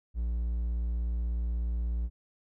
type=tone; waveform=triangle; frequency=58.27 Hz; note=A#1; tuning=in tune; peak=-26 dBFS; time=0.14-2.1 s; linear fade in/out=50 ms; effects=none